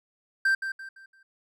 triangle tone with echo, 1569 Hz, G6, 1 cent sharp, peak -18 dBFS, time 0.45-0.55 s, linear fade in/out 5 ms, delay 170 ms, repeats 4, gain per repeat -9 dB, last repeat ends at 1.23 s, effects none

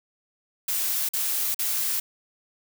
blue noise bursts, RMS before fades -26 dBFS, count 3, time 0.68-2 s, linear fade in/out 5 ms, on 410 ms, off 45 ms, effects none

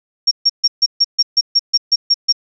sine tone bursts, 5540 Hz, F8, 15 cents flat, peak -8 dBFS, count 12, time 0.27-2.326 s, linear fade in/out 10 ms, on 43 ms, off 140 ms, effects none

